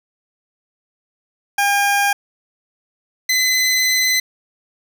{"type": "tone pair in turn", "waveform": "20% pulse", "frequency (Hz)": [806, 2027], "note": ["G5", "B6"], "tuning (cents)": [48, 45], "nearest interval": "octave + major third", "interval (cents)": 1597, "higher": "second", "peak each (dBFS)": -9, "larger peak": "neither", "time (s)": [[1.58, 2.13], [3.29, 4.2]], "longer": "second", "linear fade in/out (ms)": 5, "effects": ["7-bit"]}